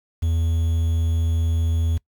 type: tone with quantisation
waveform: triangle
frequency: 82.41 Hz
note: E2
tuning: in tune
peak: -16 dBFS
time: 0.22-1.98 s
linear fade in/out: 10 ms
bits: 7
effects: noise-tail reverb RT60 0.1 s tail -23 dB re dry

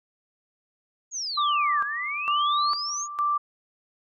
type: exponential two-way sweep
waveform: sine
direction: down then up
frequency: 6850 to 1589 to 6850 Hz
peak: -28 dBFS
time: 1.11-3.08 s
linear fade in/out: 50 ms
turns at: 1.82 s
type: tone with tremolo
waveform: sine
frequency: 1174.7 Hz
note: D6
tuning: in tune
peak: -21 dBFS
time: 1.37-3.38 s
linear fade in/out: 10 ms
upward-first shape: square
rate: 1.1 Hz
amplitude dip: 75%
effects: none

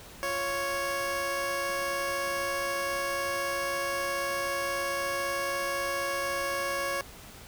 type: tone pair together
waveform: 15% pulse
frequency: 348.3 / 554.4 Hz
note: F4 / C#5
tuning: -5 / 0 cents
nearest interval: minor sixth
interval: 805 cents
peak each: -33 / -23 dBFS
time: 0.23-7.01 s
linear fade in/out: 0 ms
effects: pink hiss -48 dBFS RMS until 7.47 s

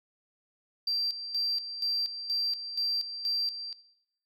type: tone with tremolo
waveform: sine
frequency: 4707 Hz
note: D8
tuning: 3 cents sharp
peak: -25 dBFS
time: 0.87-3.73 s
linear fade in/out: 5 ms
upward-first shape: square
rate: 2.1 Hz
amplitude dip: 70%
effects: noise-tail reverb RT60 0.8 s tail -20 dB re dry + tanh soft clip ceiling -23 dBFS

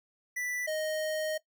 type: tone pair in turn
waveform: square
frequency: 1975.5 / 622.2 Hz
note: B6 / D#5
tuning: 0 / 0 cents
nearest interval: octave + minor sixth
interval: 2000 cents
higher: first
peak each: -33 / -31 dBFS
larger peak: second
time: 0.36-0.67 / 0.67-1.38 s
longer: second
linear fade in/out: 10 ms
effects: noise-tail reverb RT60 0.1 s tail -18 dB re dry

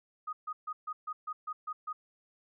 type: tone bursts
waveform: sine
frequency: 1244.5 Hz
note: D#6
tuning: in tune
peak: -34 dBFS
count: 9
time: 0.27-1.93 s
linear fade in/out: 10 ms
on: 60 ms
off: 140 ms
effects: none

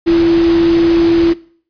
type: tone in noise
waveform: sine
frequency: 335.9 Hz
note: E4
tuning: 33 cents sharp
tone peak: -7 dBFS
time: 0.06-1.34 s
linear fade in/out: 20 ms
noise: pink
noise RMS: -23 dBFS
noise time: 0.06-1.34 s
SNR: +13 dB
effects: noise-tail reverb RT60 0.5 s tail -20 dB re dry + resampled to 11025 Hz

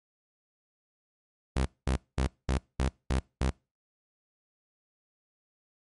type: tone bursts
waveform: sawtooth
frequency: 65.4 Hz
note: C2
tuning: in tune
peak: -21 dBFS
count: 7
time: 1.56-3.506 s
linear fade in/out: 5 ms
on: 98 ms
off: 210 ms
effects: noise-tail reverb RT60 0.3 s tail -26 dB re dry + MP3 48 kbps

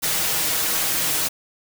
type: noise with comb filter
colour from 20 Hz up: white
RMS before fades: -22 dBFS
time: 0.02-1.29 s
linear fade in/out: 20 ms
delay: 6.3 ms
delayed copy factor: +0.6
effects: none

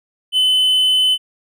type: tone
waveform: triangle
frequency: 3029 Hz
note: F#7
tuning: 40 cents sharp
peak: -10 dBFS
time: 0.32-1.18 s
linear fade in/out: 50 ms
effects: none

